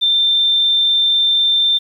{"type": "tone", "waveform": "sine", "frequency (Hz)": 3576, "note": "A7", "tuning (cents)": 27, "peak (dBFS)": -11, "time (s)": [0.01, 1.79], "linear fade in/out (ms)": 20, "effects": ["8-bit"]}